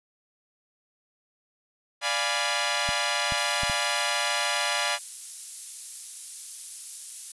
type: chord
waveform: 10% pulse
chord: D diminished seventh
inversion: none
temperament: equal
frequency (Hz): 587.3 / 698.5 / 830.6 / 987.8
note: D5 / F5 / Ab5 / Cb6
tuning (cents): 0 / 0 / 0 / 0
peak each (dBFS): -22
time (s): 2.01-4.99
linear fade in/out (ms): 50
type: clicks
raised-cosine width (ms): 5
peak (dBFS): -22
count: 4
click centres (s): 2.89 / 3.322 / 3.634 / 3.698
type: high-pass noise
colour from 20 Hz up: pink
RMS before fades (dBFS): -37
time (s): 3.37-7.32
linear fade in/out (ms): 5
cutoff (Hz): 10000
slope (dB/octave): 12
effects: resampled to 24000 Hz